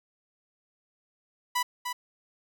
sawtooth tone with echo, 987.8 Hz, B5, in tune, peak -21 dBFS, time 1.55-1.63 s, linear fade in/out 10 ms, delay 300 ms, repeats 1, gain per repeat -6 dB, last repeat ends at 1.93 s, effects none

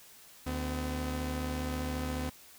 sawtooth tone pair together, 74.61 / 254.3 Hz, D2 / C4, +28 / -49 cents, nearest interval octave + major sixth, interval 2123 cents, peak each -31 / -32 dBFS, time 0.46-2.3 s, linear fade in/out 10 ms, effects white hiss -55 dBFS RMS until 2.58 s

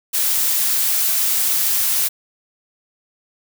blue noise, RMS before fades -18 dBFS, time 0.13-2.09 s, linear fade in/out 20 ms, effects none

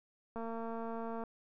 click train, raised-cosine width 1 ms, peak -29 dBFS, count 201, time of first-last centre 0.36-1.237 s, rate 228 Hz, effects none

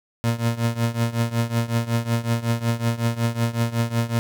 30% pulse tone with tremolo, 116.54 Hz, A#2, in tune, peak -14 dBFS, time 0.24-4.19 s, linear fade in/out 0 ms, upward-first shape triangle, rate 5.4 Hz, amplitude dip 90%, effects none

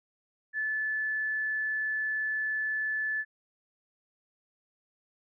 sine tone, 1737 Hz, A6, 23 cents flat, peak -28 dBFS, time 0.53-3.25 s, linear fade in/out 50 ms, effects none

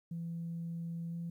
sine tone with pitch glide, 167.8 to 169.46 Hz, E3 to E3, +31 to +48 cents, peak -36 dBFS, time 0.11-1.3 s, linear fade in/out 5 ms, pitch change +17 cents, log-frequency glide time 1.1-1.16 s, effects tanh soft clip ceiling -33 dBFS + 12-bit

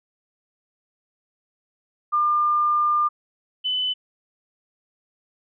sine tone pair in turn, 1200 / 3012 Hz, D6 / F#7, +37 / +30 cents, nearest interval octave + major third, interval 1593 cents, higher second, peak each -17 / -21 dBFS, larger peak first, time 2.12-3.09 / 3.64-3.94 s, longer first, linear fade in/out 20 ms, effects none

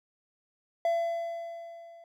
triangle tone with level ramp, 675 Hz, E5, 41 cents sharp, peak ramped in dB -21 to -47 dBFS, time 0.85-2.04 s, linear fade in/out 2 ms, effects none

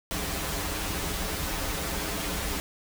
pink noise with comb filter, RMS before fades -31 dBFS, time 0.11-2.6 s, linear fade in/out 0 ms, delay 8.3 ms, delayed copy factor -0.95, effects none

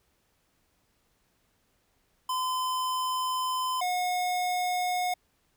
square tone pair in turn, 1022 / 724.2 Hz, C6 / F#5, -41 / -37 cents, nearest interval tritone, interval 596 cents, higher first, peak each -28 / -27 dBFS, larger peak second, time 2.29-3.81 / 3.81-5.14 s, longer first, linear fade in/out 5 ms, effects pink hiss -71 dBFS RMS until 5.56 s

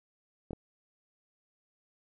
clicks, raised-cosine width 2 ms, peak -25 dBFS, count 2, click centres 0.508 / 0.532 s, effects none

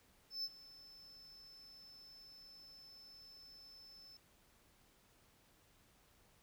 triangle tone with ADSR envelope, 5270 Hz, E8, 1 cent flat, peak -36 dBFS, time 0.3-4.17 s, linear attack 140 ms, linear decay 44 ms, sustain -19 dB, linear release 3 ms, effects pink hiss -70 dBFS RMS until 6.42 s

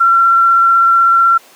sine tone with vibrato, 1361 Hz, F6, 45 cents flat, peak -6 dBFS, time 0-1.38 s, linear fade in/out 10 ms, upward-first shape triangle, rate 16 Hz, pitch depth 11 cents each way, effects pink hiss -42 dBFS RMS until 1.55 s + high-pass 400 Hz 12 dB/octave

